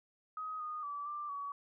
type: tone with pitch steps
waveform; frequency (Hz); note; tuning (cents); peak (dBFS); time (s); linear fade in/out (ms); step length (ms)
sine; 1260 / 1231 / 1154 / 1182 / 1133; D#6 / D#6 / D6 / D6 / C#6; +21 / -19 / -31 / +11 / +37; -38; 0.37-1.52; 2; 230
effects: none